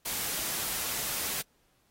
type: noise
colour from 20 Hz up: white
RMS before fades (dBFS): -33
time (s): 0.05-1.42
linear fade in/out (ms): 10
effects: pink hiss -70 dBFS RMS until 1.9 s + AAC 48 kbps